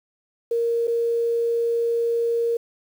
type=tone with dropouts; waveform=sine; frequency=466.2 Hz; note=A#4; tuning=in tune; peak=-19 dBFS; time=0.51-2.57 s; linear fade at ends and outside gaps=5 ms; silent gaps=0.872-0.878 s; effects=8-bit